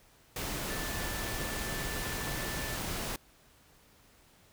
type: tone in noise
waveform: sine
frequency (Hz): 1760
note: A6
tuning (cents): 0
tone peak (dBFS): -43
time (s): 0.7-2.76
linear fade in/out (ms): 2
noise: pink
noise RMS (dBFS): -36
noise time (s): 0.36-3.16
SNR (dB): -10
effects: pink hiss -62 dBFS RMS until 4.52 s